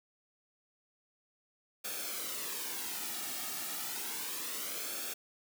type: noise with flanger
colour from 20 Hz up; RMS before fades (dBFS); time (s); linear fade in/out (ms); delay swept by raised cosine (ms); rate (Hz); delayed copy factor
white; -39; 1.84-5.14; 10; 1 to 2; 0.31; -0.6
effects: high-pass 200 Hz 12 dB/octave